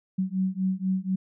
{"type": "beating tone pair", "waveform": "sine", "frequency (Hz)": [186.3, 190.4], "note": ["F#3", "F#3"], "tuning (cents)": [12, 50], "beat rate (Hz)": 4.1, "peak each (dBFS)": -27, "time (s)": [0.18, 1.16], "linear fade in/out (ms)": 10, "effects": []}